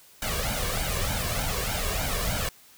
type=noise with flanger; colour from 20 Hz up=pink; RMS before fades=-28 dBFS; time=0.22-2.49 s; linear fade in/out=2 ms; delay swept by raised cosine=1.3 to 1.8 ms; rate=3.3 Hz; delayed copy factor=+0.75; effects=white hiss -54 dBFS RMS until 2.77 s